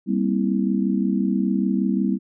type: chord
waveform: sine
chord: C dominant seventh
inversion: second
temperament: just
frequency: 196.22 / 235.5 / 261.6 / 327 Hz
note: G3 / Bb3 / C4 / E4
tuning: +2 / +18 / 0 / -14 cents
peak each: -21 / -25 / -25 / -27 dBFS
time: 0.06-2.19 s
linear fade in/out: 50 ms
effects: none

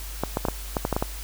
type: clicks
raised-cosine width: 1 ms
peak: -9 dBFS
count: 9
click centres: 0.236 / 0.371 / 0.452 / 0.485 / 0.768 / 0.851 / 0.927 / 0.965 / 1.025 s
effects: added 50 Hz sine -34 dBFS peak until 1.23 s + white hiss -40 dBFS RMS until 1.23 s

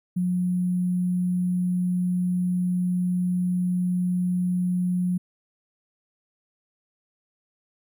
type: tone with sample-and-hold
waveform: sine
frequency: 179.9 Hz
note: F#3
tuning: 48 cents flat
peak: -21 dBFS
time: 0.16-5.18 s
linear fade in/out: 10 ms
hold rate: 11025 Hz
effects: none

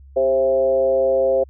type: tone with frequency modulation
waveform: sine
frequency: 530 Hz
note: C5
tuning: 22 cents sharp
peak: -14 dBFS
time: 0.16-1.44 s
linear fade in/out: 10 ms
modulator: 135 Hz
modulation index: 0.77
effects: added 68 Hz sine -41 dBFS peak until 1.49 s

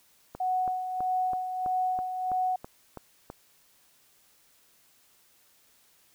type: click train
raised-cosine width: 1 ms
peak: -25 dBFS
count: 10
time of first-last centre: 0.35-3.301 s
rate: 3.05 Hz
type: tone with tremolo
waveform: sine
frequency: 740 Hz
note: F#5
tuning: in tune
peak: -24 dBFS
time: 0.4-2.56 s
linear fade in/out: 5 ms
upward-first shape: sine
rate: 1.6 Hz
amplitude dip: 55%
effects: white hiss -63 dBFS RMS until 6.14 s

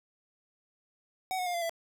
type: tone with pitch steps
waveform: square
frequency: 751 / 729.2 / 708 / 687.5 / 667.5 Hz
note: F#5 / F#5 / F5 / F5 / E5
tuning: +26 / -25 / +23 / -27 / +22 cents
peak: -31 dBFS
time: 1.31-1.695 s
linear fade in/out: 0 ms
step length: 77 ms
effects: none

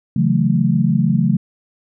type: chord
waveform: sine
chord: F# minor seventh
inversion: second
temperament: equal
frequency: 138.59 / 164.81 / 185 / 220 Hz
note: C#3 / E3 / F#3 / A3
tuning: 0 / 0 / 0 / 0 cents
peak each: -18 dBFS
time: 0.16-1.37 s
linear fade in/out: 5 ms
effects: none

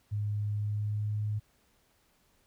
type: tone with pitch glide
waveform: sine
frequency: 104.1 to 105.61 Hz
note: G#2 to G#2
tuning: +5 to +29 cents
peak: -29 dBFS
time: 0.11-1.4 s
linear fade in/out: 20 ms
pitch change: +24 cents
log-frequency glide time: 0.51-1.19 s
effects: pink hiss -69 dBFS RMS until 2.46 s

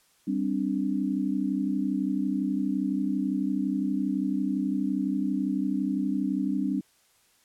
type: chord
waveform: sine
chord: G suspended fourth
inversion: none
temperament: equal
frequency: 196 / 261.6 / 293.7 Hz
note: G3 / C4 / D4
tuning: 0 / 0 / 0 cents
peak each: -29 dBFS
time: 0.27-6.81 s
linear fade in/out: 10 ms
effects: white hiss -64 dBFS RMS until 7.44 s + low-pass 12000 Hz 12 dB/octave

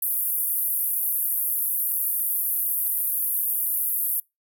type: band-pass noise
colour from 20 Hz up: white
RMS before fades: -25 dBFS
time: 0.02-4.2 s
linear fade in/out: 5 ms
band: 11000 to 15000 Hz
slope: 48 dB/octave
effects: noise-tail reverb RT60 0.2 s tail -25 dB re dry

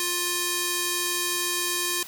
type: tone with band-pass filter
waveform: square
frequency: 351.9 Hz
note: F4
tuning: 13 cents sharp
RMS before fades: -27 dBFS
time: 0-2.03 s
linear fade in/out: 2 ms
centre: 9800 Hz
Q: 0.52
effects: white hiss -42 dBFS RMS until 2.07 s

